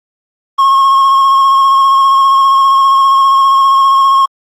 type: tone with vibrato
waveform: triangle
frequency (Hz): 1085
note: C#6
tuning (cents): -37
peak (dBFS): -3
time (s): 0.58-4.26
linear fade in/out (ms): 10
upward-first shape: square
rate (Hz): 15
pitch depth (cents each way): 17
effects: Opus 24 kbps

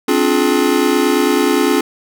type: chord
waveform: square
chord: D half-diminished seventh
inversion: third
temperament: just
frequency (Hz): 264.3 / 293.7 / 352.4 / 422.9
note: C4 / D4 / F4 / Ab4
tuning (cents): +18 / 0 / +16 / +31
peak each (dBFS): -18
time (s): 0.08-1.81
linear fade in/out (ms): 5
effects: none

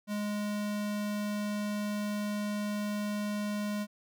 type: tone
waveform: square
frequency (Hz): 207.7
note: G#3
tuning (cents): 0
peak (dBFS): -32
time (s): 0.07-3.87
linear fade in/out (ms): 50
effects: none

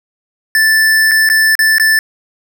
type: tone with dropouts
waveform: square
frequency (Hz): 1760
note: A6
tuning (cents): 0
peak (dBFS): -8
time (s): 0.55-1.99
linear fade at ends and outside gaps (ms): 1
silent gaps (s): 1.112-1.116 / 1.29-1.299 / 1.553-1.591 / 1.783-1.798
effects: none

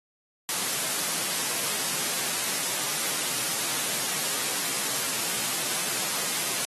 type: high-pass noise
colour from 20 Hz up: white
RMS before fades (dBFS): -28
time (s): 0.49-6.65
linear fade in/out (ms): 0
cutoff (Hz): 120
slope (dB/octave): 48
effects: AAC 32 kbps

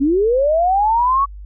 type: linear sweep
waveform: sine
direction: up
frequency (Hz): 260.9 to 1132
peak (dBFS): -12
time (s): 0-1.26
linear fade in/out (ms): 20
effects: added 50 Hz sine -31 dBFS peak until 1.45 s

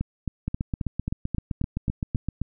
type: two click trains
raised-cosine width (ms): 5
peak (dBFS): -14 / -14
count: 15 / 10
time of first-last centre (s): 0.48-2.286 / 0.01-2.416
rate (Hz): 7.75 / 3.74
effects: none

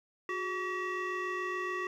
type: tone with frequency modulation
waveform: sine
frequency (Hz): 1139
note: C#6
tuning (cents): +47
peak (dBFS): -30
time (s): 0.29-1.87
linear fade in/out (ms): 2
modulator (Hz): 775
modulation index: 1.4
effects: tanh soft clip ceiling -31 dBFS + 11-bit

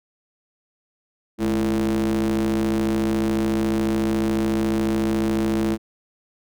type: ring-modulated tone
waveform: square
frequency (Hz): 60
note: B1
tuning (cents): -49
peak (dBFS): -17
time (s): 1.38-5.78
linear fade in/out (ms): 50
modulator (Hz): 273
effects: none

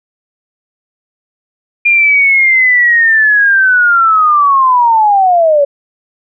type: linear sweep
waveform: sine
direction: down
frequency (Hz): 2416 to 555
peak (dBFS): -5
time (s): 1.85-5.65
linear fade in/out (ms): 10
effects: none

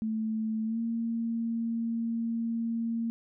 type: tone with pitch glide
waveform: sine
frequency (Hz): 219.8 to 229.8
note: A3 to A#3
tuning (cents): -2 to -25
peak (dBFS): -28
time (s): 0.02-3.1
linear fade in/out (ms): 0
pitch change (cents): +77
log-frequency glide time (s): 0.65-0.79
effects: none

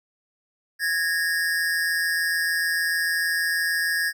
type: tone pair together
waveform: square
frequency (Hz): 1661.2 / 1827.8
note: G#6 / A#6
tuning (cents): 0 / -35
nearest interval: major second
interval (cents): 165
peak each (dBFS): -24 / -27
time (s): 0.79-4.13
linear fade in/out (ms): 50
effects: none

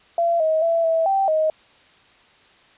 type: tone with pitch steps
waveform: sine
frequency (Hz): 680 / 633 / 667 / 653 / 779 / 627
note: F5 / D#5 / E5 / E5 / G5 / D#5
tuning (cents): -46 / +30 / +20 / -17 / -11 / +13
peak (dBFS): -16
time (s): 0.18-1.5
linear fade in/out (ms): 2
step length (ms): 220
effects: white hiss -53 dBFS RMS until 2.77 s + resampled to 8000 Hz

